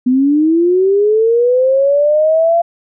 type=linear sweep; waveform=sine; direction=up; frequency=246.3 to 687 Hz; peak=-8 dBFS; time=0.06-2.62 s; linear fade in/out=10 ms; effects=none